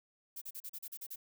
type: noise bursts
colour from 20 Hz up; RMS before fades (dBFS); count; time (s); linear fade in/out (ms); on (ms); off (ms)
violet; -44; 9; 0.36-1.16; 10; 56; 37
effects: none